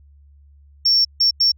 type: tone bursts at uneven times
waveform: sine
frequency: 5460 Hz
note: F8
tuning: 40 cents flat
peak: -11 dBFS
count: 3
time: 0.85-1.05 / 1.2-1.31 / 1.4-1.52 s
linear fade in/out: 10 ms
effects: tanh soft clip ceiling -8 dBFS + added 71 Hz sine -46 dBFS peak until 1.57 s